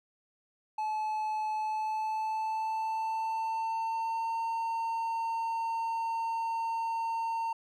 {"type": "tone with pitch glide", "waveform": "triangle", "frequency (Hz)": [862, 911.1], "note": ["A5", "A#5"], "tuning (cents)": [-36, -40], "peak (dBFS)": -28, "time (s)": [0.78, 7.53], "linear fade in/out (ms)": 5, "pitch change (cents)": 96, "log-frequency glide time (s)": [1.54, 4.4], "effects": []}